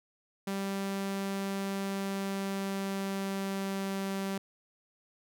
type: tone with pitch glide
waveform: sawtooth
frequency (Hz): 196 to 194.65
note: G3 to G3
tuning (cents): 0 to -12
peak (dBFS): -28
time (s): 0.47-4.38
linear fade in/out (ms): 5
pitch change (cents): -12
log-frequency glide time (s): 1.84-4.02
effects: none